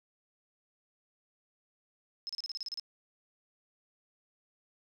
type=tone bursts; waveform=sine; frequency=5170 Hz; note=E8; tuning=34 cents flat; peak=-35 dBFS; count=10; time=2.27-2.797 s; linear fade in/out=0 ms; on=23 ms; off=33 ms; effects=none